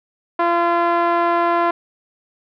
5% pulse tone with low-pass filter, 342.6 Hz, F4, 33 cents flat, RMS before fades -17 dBFS, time 0.39-1.71 s, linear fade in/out 5 ms, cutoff 990 Hz, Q 1.6, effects none

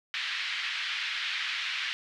pink band-pass noise, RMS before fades -33 dBFS, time 0.14-1.93 s, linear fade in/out 0 ms, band 1700 to 3900 Hz, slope 24 dB/octave, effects none

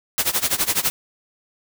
white noise with tremolo, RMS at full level -18 dBFS, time 0.18-0.9 s, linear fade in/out 0 ms, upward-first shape sine, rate 12 Hz, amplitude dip 90%, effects none

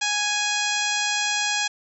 harmonic tone, 830.6 Hz, G#5, in tune, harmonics 1 / 2 / 3 / 4 / 5 / 6 / 7 / 8 / 9, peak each -30 / -28 / -28 / -29 / -32 / -33 / -32 / -33 / -33 dBFS, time 0.01-1.68 s, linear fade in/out 10 ms, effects none

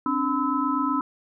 sine tone cluster, 265 / 293.1 / 1012 / 1301 Hz, C4 / D4 / B5 / E6, +22 / -3 / +42 / -23 cents, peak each -27 dBFS, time 0.06-1.01 s, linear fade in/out 2 ms, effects none

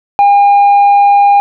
triangle tone with tanh clipping, 808 Hz, G#5, 48 cents flat, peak -4 dBFS, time 0.19-1.4 s, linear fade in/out 0 ms, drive 7 dB, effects none

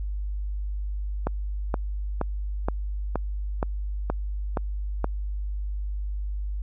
click train, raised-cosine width 1 ms, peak -11 dBFS, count 9, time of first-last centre 1.27-5.044 s, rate 2.12 Hz, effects added 50 Hz sine -27 dBFS peak until 6.62 s

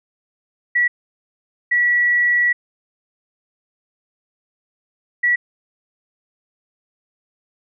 sine tone bursts at uneven times, 1939 Hz, B6, 32 cents flat, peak -13 dBFS, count 3, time 0.75-0.88 / 1.71-2.53 / 5.23-5.36 s, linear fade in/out 10 ms, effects none

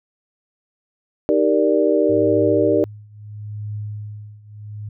sine chord, Eb major seventh, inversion none, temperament equal, 311.1 / 392 / 466.2 / 587.3 Hz, Eb4 / G4 / Bb4 / D5, 0 / 0 / 0 / 0 cents, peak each -19 dBFS, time 1.29-2.84 s, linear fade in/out 0 ms
sine tone with tremolo, 105 Hz, G#2, 19 cents sharp, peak -24 dBFS, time 2.09-4.89 s, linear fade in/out 5 ms, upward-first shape triangle, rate 0.75 Hz, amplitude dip 90%
effects none

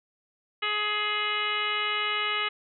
harmonic tone with a mistuned harmonic, 420 Hz, G#4, 19 cents sharp, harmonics 1 / 2 / 3 / 4 / 5 / 6 / 7 / 8 / 9, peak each -39 / -41 / -31 / -37 / -31 / -35 / -31 / -40 / -43 dBFS, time 0.62-2.49 s, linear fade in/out 10 ms, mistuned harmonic 9, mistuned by +42 cents, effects none

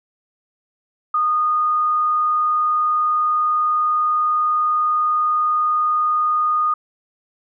sine tone, 1230 Hz, D#6, 20 cents flat, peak -15 dBFS, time 1.14-6.74 s, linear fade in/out 5 ms, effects none

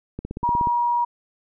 click train, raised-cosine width 3 ms, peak -17 dBFS, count 9, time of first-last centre 0.19-0.672 s, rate 16.6 Hz
sine tone, 956 Hz, A#5, 43 cents sharp, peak -18 dBFS, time 0.43-1.05 s, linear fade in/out 10 ms
effects none

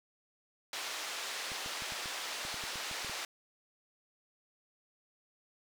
white band-pass noise, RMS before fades -40 dBFS, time 0.73-3.25 s, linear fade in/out 2 ms, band 500 to 4900 Hz, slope 12 dB/octave
clicks, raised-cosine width 3 ms, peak -36 dBFS, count 12, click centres 1.518 / 1.661 / 1.822 / 1.922 / 2.058 / 2.451 / 2.543 / 2.638 / 2.757 / 2.913 / 3.047 / 3.096 s
effects none

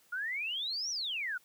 sine exponential two-way sweep, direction up then down, 1396.9 to 5930 to 1396.9 Hz, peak -33 dBFS, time 0.12-1.38 s, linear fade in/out 10 ms, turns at 0.9 s, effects white hiss -66 dBFS RMS until 1.44 s + high-pass 60 Hz 12 dB/octave

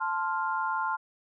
sine chord, F major, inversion first, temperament equal, 880 / 1046.5 / 1396.9 Hz, A5 / C6 / F6, 0 / 0 / 0 cents, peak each -31 / -31 / -32 dBFS, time 0-0.97 s, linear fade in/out 20 ms, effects none

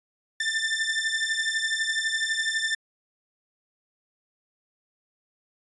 sawtooth beating tone pair, 1777 / 1789 Hz, A6 / A6, +17 / +28 cents, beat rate 12 Hz, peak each -24 dBFS, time 0.4-2.75 s, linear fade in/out 5 ms, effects resampled to 22050 Hz

